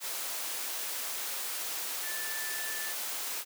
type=tone in noise; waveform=sine; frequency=1756 Hz; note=A6; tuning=4 cents flat; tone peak=-39 dBFS; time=2.02-2.95 s; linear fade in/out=50 ms; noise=white; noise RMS=-36 dBFS; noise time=0-3.45 s; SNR=-6 dB; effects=high-pass 400 Hz 12 dB/octave